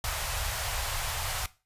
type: band-stop noise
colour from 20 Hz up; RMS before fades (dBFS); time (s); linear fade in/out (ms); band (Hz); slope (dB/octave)
pink; -32; 0.04-1.46; 2; 110 to 620; 24
effects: noise-tail reverb RT60 0.3 s tail -17 dB re dry + resampled to 32000 Hz